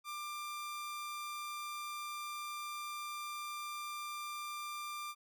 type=tone; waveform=sawtooth; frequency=1189 Hz; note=D6; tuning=21 cents sharp; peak=-37 dBFS; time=0.04-5.15 s; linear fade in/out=50 ms; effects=none